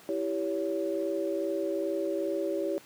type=chord; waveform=sine; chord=C# diminished; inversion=first; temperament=equal with one note detuned; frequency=329.6 / 392 / 563.1 Hz; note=E4 / G4 / C#5; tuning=0 / 0 / +27 cents; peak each=-32 / -32 / -32 dBFS; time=0.09-2.78 s; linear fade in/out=0 ms; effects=pink hiss -53 dBFS RMS until 2.85 s + high-pass 200 Hz 12 dB/octave